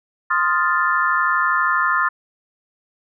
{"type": "chord", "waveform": "sine", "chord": "F dominant seventh", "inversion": "second", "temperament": "equal", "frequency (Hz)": [1046.5, 1244.5, 1396.9, 1760], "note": ["C6", "Eb6", "F6", "A6"], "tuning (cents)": [0, 0, 0, 0], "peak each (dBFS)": -21, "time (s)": [0.3, 2.09], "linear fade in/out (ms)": 10, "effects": []}